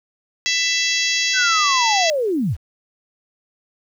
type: harmonic tone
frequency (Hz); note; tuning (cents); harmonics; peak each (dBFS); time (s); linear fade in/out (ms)
664; E5; +12; 3 / 4 / 5 / 6 / 7 / 8 / 9 / 10; -23 / -24 / -25 / -26 / -26 / -27 / -28 / -28; 0.46-2.1; 0
type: linear sweep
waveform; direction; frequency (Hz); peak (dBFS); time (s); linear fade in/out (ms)
sine; down; 1563 to 54.2; -17; 1.33-2.57; 50
effects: 8-bit

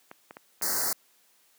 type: clicks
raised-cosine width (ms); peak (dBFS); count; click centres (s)
0.5; -27; 7; 0.114 / 0.309 / 0.369 / 0.614 / 0.73 / 0.781 / 0.814
type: band-stop noise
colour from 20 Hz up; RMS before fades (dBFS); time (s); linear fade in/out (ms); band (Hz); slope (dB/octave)
white; -28; 0.62-0.93; 2; 2000 to 4300; 96
effects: white hiss -64 dBFS RMS until 1.58 s + high-pass 200 Hz 12 dB/octave

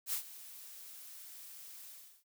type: noise with ADSR envelope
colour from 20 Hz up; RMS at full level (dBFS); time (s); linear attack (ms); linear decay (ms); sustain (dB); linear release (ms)
blue; -34; 0.06-2.24; 72; 91; -17; 350
effects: none

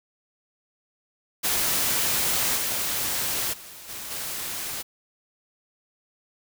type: noise with level steps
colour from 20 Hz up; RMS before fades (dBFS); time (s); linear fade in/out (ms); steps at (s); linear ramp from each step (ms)
white; -24 / -27 / -43 / -36 / -32; 1.43-4.83; 20; 2.56 / 3.52 / 3.88 / 4.1; 20
effects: none

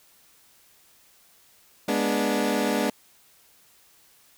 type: chord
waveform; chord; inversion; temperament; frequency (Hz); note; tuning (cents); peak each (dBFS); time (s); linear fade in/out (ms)
20% pulse; G# diminished; none; equal with one note detuned; 207.7 / 244.2 / 293.7; G#3 / B3 / D4; 0 / -19 / 0; -22; 1.88-2.9; 5
effects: white hiss -58 dBFS RMS until 4.37 s

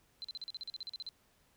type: tone bursts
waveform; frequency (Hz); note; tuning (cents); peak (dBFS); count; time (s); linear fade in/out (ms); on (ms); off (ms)
sine; 4074; C8; -47; -39; 14; 0.22-1.089; 0; 24; 41
effects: pink hiss -70 dBFS RMS until 1.56 s

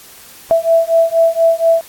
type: beating tone pair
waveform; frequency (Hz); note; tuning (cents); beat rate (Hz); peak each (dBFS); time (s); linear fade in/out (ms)
sine; 659.3 / 663.5; E5 / E5; 0 / +11; 4.2; -12; 0.51-1.81; 0
effects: white hiss -39 dBFS RMS until 1.88 s + AAC 64 kbps

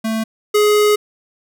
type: tone pair in turn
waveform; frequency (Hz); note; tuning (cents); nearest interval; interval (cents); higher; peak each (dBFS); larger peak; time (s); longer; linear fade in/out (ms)
square; 222 / 419.1; A3 / G#4; +16 / +16; major seventh; 1100; second; -18 / -11; second; 0.04-0.24 / 0.54-0.96; second; 10
effects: none

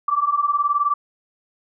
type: beating tone pair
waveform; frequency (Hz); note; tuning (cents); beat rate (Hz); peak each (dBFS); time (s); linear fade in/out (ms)
sine; 1151 / 1170; D6 / D6; -35 / -7; 19; -21 / -19; 0.08-0.94; 5
effects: none

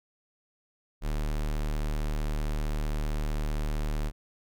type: tone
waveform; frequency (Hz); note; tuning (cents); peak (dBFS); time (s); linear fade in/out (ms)
square; 37.72; D1; +47; -28; 1.01-4.12; 50
effects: none

